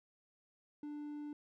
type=tone; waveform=triangle; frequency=295.3 Hz; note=D4; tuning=10 cents sharp; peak=-40 dBFS; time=0.83-1.33 s; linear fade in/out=2 ms; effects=none